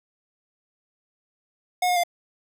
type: tone with pitch steps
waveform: square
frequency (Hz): 724 / 717 / 697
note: F#5 / F5 / F5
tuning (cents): -38 / +45 / -4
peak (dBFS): -20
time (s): 1.82-2.036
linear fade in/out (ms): 5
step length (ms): 72
effects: none